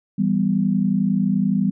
sine chord, E minor, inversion none, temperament equal, 164.81 / 196 / 246.9 Hz, E3 / G3 / B3, 0 / 0 / 0 cents, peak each -24 / -18 / -23 dBFS, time 0.18-1.71 s, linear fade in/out 10 ms, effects none

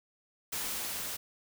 white noise with level ramp, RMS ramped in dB -35 to -38 dBFS, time 0.52-1.17 s, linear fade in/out 10 ms, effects none

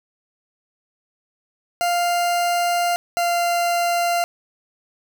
40% pulse tone pair in turn, 698.5 / 693.3 Hz, F5 / F5, 0 / -13 cents, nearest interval unison, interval 13 cents, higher first, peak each -17 dBFS, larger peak neither, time 1.81-2.96 / 3.17-4.24 s, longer first, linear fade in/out 0 ms, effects none

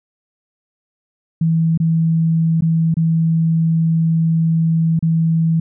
sine tone with dropouts, 163.2 Hz, E3, 17 cents flat, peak -12 dBFS, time 1.41-5.6 s, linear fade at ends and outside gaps 5 ms, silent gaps 1.776-1.8 / 2.609-2.621 / 2.942-2.968 / 4.992-5.025 s, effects none

